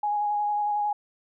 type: tone with vibrato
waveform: sine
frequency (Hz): 830.6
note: G#5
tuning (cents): 0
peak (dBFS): -23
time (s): 0.03-0.93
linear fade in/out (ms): 5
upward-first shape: square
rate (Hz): 11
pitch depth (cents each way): 12
effects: none